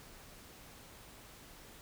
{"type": "silence", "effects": ["pink hiss -55 dBFS RMS until 1.81 s"]}